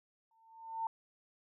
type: tone with exponential growth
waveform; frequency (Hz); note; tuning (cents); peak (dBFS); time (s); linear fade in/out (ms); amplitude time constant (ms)
sine; 901; A5; +41; -31; 0.31-0.87; 2; 120
effects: none